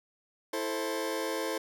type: chord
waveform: sawtooth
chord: A minor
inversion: second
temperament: just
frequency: 330 / 440 / 528 Hz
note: E4 / A4 / C5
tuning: +2 / 0 / +16 cents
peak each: -32 / -31 / -31 dBFS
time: 0.53-1.58 s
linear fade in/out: 5 ms
effects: none